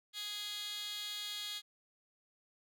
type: tone with high-pass filter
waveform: 15% pulse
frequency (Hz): 415.3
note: G#4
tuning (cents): 0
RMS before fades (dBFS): -42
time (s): 0.13-1.62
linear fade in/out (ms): 50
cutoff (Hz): 3100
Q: 6.7
effects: none